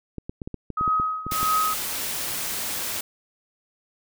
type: clicks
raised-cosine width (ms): 3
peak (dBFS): -19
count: 12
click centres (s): 0.183 / 0.295 / 0.418 / 0.475 / 0.543 / 0.703 / 0.811 / 0.878 / 0.999 / 1.266 / 1.321 / 1.43
type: tone with tremolo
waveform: sine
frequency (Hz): 1265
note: D#6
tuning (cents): +28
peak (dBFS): -18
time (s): 0.77-1.74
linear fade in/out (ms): 5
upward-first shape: triangle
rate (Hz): 1.6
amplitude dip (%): 85
type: noise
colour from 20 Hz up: white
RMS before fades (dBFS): -29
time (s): 1.31-3.01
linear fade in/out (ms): 5
effects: none